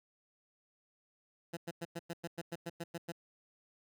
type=tone bursts; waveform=15% pulse; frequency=169.4 Hz; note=E3; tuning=48 cents sharp; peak=-32 dBFS; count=12; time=1.53-3.122 s; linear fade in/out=10 ms; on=41 ms; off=100 ms; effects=none